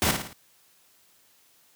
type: noise with echo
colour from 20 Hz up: pink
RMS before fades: -22 dBFS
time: 0.02-0.11 s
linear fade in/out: 0 ms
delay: 55 ms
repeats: 4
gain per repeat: -6 dB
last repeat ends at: 0.33 s
effects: white hiss -61 dBFS RMS until 1.75 s + high-pass 80 Hz 12 dB/octave